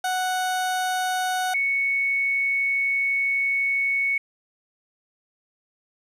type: tone pair in turn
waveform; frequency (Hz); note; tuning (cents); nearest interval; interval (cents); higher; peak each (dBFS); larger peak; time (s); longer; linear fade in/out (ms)
30% pulse / sine; 740 / 2217; F#5 / C#7; 0 / 0; octave + perfect fifth; 1900; second; -20; neither; 0.04-1.54 / 1.54-4.18; second; 5
effects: resampled to 32000 Hz + 9-bit